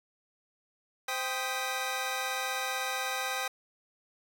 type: tone cluster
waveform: 20% pulse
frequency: 518 / 785 / 1248 / 1971 Hz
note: C5 / G5 / D#6 / B6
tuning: -17 / +2 / +5 / -4 cents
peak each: -34 / -30 / -32 / -33 dBFS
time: 1.08-3.48 s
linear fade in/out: 5 ms
effects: none